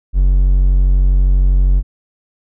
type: tone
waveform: triangle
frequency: 46.25 Hz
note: F#1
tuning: in tune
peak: -6 dBFS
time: 0.13-1.83 s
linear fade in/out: 50 ms
effects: none